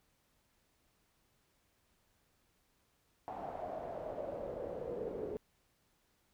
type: noise with band-pass filter sweep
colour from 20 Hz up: brown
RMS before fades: -42 dBFS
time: 3.28-5.37 s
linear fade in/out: 0 ms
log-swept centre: 760 to 430 Hz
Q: 5.5
effects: pink hiss -75 dBFS RMS until 6.33 s